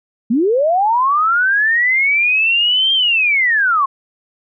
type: linear two-way sweep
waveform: sine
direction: up then down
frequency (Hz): 208.9 to 3200 to 1052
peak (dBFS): -11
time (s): 0.3-3.86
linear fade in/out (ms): 10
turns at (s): 2.93
effects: none